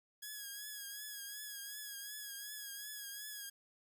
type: tone with vibrato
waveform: 5% pulse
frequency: 1665 Hz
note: G#6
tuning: 4 cents sharp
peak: -34 dBFS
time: 0.22-3.5 s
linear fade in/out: 10 ms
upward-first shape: triangle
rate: 2.7 Hz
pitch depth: 58 cents each way
effects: none